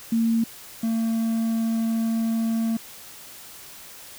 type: tone pair in turn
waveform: sine / triangle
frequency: 227.9 / 226.1 Hz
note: A#3 / A3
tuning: -39 / +47 cents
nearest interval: unison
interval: 14 cents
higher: first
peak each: -18 / -19 dBFS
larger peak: first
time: 0.12-0.44 / 0.83-2.77 s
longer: second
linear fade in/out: 5 ms
effects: white hiss -43 dBFS RMS until 4.18 s